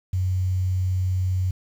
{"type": "tone with quantisation", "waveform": "sine", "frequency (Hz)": 92.5, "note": "F#2", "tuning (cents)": 0, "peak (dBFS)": -20, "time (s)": [0.13, 1.51], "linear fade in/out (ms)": 5, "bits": 8, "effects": []}